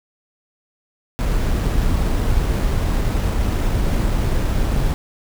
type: noise with sample-and-hold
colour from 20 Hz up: brown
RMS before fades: -18 dBFS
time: 1.19-4.94 s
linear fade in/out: 0 ms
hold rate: 8820 Hz
effects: none